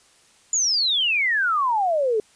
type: exponential sweep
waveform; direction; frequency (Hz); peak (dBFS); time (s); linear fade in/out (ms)
sine; down; 7100 to 413.6; -18; 0.53-2.2; 2
effects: white hiss -56 dBFS RMS until 2.35 s + resampled to 22050 Hz